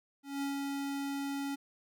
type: tone with ADSR envelope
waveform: square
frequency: 278.9 Hz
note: C#4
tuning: 11 cents sharp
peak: -33 dBFS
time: 0.23-1.56 s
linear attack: 190 ms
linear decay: 130 ms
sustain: -2 dB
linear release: 17 ms
effects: none